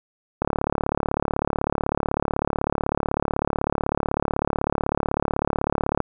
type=click train; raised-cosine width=1 ms; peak=-7 dBFS; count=202; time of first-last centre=0.42-6.003 s; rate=36 Hz; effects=none